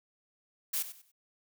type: noise with echo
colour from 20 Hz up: blue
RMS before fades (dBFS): -32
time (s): 0.73-0.83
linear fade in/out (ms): 10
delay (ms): 96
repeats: 3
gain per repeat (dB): -12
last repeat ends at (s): 1.118
effects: none